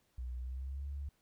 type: tone with pitch glide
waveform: sine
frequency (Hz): 61.74 to 70.51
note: B1 to C#2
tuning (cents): 0 to +30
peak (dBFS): -38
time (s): 0.18-1.09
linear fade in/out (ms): 5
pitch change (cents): +230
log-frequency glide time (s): 0.39-0.86
effects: pink hiss -75 dBFS RMS until 1.21 s